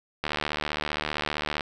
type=click train; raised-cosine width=0.3 ms; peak=-11 dBFS; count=104; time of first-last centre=0.24-1.608 s; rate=75.3 Hz; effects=none